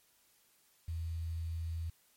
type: tone with quantisation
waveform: sine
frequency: 82.41 Hz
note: E2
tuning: in tune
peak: -35 dBFS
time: 0.88-1.9 s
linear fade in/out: 5 ms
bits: 10
effects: white hiss -69 dBFS RMS until 2.16 s + MP3 64 kbps